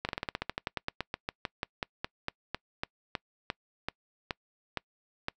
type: slowing click train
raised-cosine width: 0.3 ms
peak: -15 dBFS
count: 29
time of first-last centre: 0.05-5.284 s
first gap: 39 ms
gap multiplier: 1.1
effects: noise-tail reverb RT60 0.1 s tail -26 dB re dry